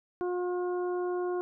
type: harmonic tone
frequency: 358.2 Hz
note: F4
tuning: 44 cents sharp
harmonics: 1 / 2 / 3 / 4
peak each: -29 / -39 / -42 / -47 dBFS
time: 0.21-1.41 s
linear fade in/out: 0 ms
effects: none